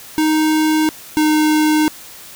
square tone pair in turn, 311.1 / 307.2 Hz, D#4 / D#4, 0 / -22 cents, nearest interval unison, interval 22 cents, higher first, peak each -13 / -12 dBFS, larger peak second, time 0.18-0.89 / 1.17-1.88 s, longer neither, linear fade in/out 0 ms, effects white hiss -37 dBFS RMS until 2.35 s

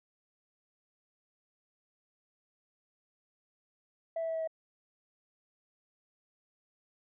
sine tone with pitch steps, 659.3 / 655.1 / 651 / 646.9 / 642.8 Hz, E5 / E5 / E5 / E5 / E5, 0 / -11 / -22 / -33 / -44 cents, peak -30 dBFS, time 4.16-4.475 s, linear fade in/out 5 ms, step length 63 ms, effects tanh soft clip ceiling -29 dBFS

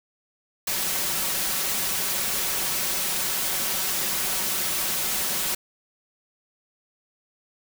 white noise with comb filter, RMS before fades -26 dBFS, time 0.67-5.55 s, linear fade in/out 5 ms, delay 5.3 ms, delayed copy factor +0.5, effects none

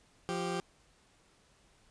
20% pulse tone pair together, 174.62 / 392 Hz, F3 / G4, 0 / 0 cents, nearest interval octave + major second, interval 1400 cents, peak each -31 / -31 dBFS, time 0.29-0.6 s, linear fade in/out 0 ms, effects pink hiss -66 dBFS RMS until 1.9 s + resampled to 22050 Hz

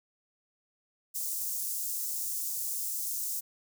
white high-pass noise, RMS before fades -34 dBFS, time 1.14-3.41 s, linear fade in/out 20 ms, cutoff 6200 Hz, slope 24 dB/octave, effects none

